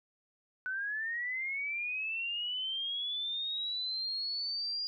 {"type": "linear sweep", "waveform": "sine", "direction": "up", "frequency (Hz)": [1489, 4842], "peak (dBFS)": -33, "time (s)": [0.66, 4.87], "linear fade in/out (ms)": 0, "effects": []}